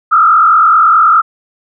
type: tone with frequency modulation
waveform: sine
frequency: 1298 Hz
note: E6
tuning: 27 cents flat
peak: -4 dBFS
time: 0.11-1.22 s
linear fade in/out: 20 ms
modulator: 44.7 Hz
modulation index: 1.7
effects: none